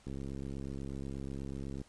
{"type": "click train", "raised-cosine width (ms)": 3, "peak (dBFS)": -29, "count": 120, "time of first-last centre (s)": [0.07, 1.815], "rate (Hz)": 68.2, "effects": ["pink hiss -63 dBFS RMS until 1.88 s", "resampled to 22050 Hz"]}